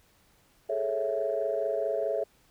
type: chord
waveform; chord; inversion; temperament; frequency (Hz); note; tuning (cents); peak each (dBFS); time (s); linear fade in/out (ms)
sine; A major seventh; third; equal; 415.3 / 440 / 554.4 / 659.3; G#4 / A4 / C#5 / E5; 0 / 0 / 0 / 0; -34 / -33 / -31 / -30; 0.69-2.24; 10
effects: tanh soft clip ceiling -17 dBFS + pink hiss -64 dBFS RMS until 2.5 s